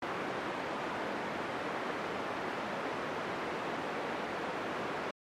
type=band-pass noise; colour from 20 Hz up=pink; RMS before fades=-37 dBFS; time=0.02-5.11 s; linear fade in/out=5 ms; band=290 to 1800 Hz; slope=12 dB/octave; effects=MP3 64 kbps